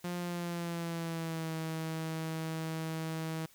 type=tone with pitch glide; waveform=sawtooth; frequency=176.2 to 160.65 Hz; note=F3 to E3; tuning=+16 to -44 cents; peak=-31 dBFS; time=0.04-3.46 s; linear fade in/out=5 ms; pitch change=-160 cents; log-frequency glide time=0.17-1.53 s; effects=white hiss -62 dBFS RMS until 3.54 s